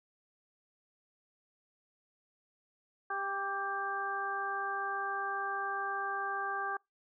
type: harmonic tone with a mistuned harmonic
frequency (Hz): 395.8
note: G4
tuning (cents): +17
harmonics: 1 / 2 / 3 / 4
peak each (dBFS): -44 / -38 / -37 / -38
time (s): 3.1-6.77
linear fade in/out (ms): 5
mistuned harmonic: 3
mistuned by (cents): -23
effects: noise-tail reverb RT60 0.2 s tail -26 dB re dry